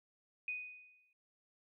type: tone with exponential decay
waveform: sine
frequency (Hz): 2489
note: D#7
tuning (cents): 0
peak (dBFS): -35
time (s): 0.48-1.13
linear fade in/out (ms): 2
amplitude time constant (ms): 140
effects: none